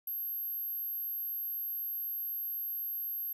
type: tone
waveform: sine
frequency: 12544 Hz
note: G9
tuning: in tune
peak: -34 dBFS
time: 0.07-3.33 s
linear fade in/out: 5 ms
effects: none